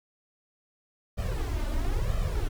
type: noise with flanger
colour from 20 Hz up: brown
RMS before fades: -28 dBFS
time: 1.17-2.49 s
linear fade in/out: 20 ms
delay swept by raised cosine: 1.6 to 3.4 ms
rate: 1 Hz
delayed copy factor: +1
effects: none